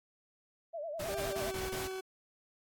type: tone with vibrato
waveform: sine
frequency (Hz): 626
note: D#5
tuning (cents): +10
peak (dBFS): -37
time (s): 0.73-1.52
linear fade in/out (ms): 20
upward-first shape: sine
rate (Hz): 9.6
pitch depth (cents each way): 140
type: noise bursts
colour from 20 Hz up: pink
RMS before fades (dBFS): -41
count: 5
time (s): 0.99-1.878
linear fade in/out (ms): 10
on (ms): 160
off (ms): 22
type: tone with pitch glide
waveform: 40% pulse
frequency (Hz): 394.9 to 377.9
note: G4 to F#4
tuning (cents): +13 to +37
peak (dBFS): -37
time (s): 1.08-2.01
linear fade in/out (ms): 10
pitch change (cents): -76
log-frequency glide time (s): 1.27-1.58
effects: AAC 64 kbps